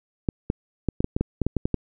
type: clicks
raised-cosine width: 3 ms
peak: -9 dBFS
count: 12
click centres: 0.288 / 0.501 / 0.887 / 1.005 / 1.044 / 1.165 / 1.21 / 1.417 / 1.466 / 1.567 / 1.655 / 1.743 s
effects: none